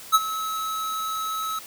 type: tone with ADSR envelope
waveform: square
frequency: 1293 Hz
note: E6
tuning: 34 cents flat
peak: -12 dBFS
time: 0.12-1.59 s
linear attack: 28 ms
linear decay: 37 ms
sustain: -15 dB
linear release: 4 ms
effects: white hiss -42 dBFS RMS until 1.66 s